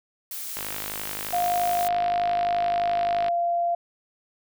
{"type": "noise", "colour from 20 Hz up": "blue", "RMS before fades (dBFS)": -34, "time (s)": [0.31, 1.88], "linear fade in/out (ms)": 2}
{"type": "click train", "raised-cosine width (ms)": 0.3, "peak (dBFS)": -16, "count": 141, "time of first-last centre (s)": [0.57, 3.283], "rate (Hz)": 51.6}
{"type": "tone with pitch glide", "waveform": "sine", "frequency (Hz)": [707, 690.5], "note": ["F5", "F5"], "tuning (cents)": [21, -20], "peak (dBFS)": -21, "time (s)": [1.33, 3.75], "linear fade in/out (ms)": 5, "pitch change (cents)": -41, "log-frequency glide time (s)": [1.51, 3.36]}
{"effects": []}